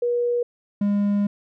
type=tone pair in turn; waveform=sine / triangle; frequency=481.4 / 203.4 Hz; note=B4 / G#3; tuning=-44 / -36 cents; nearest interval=octave + minor third; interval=1492 cents; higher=first; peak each=-19 / -16 dBFS; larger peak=second; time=0.02-0.43 / 0.81-1.27 s; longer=second; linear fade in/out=5 ms; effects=none